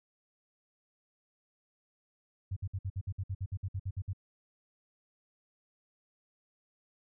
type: tone bursts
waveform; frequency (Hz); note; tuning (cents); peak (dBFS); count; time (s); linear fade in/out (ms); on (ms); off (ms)
sine; 95.7; G2; -41; -32; 15; 2.51-4.133; 10; 55; 57
effects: none